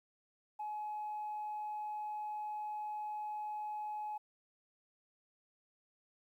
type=tone; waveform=sine; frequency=846 Hz; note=G#5; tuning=32 cents sharp; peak=-37 dBFS; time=0.59-4.18 s; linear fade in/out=10 ms; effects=tanh soft clip ceiling -35 dBFS + 12-bit